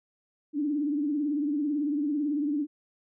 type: tone with vibrato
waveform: sine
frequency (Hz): 293.3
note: D4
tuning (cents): -2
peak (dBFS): -25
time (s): 0.53-2.67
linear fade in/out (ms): 50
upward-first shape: triangle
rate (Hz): 18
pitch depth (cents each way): 110
effects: none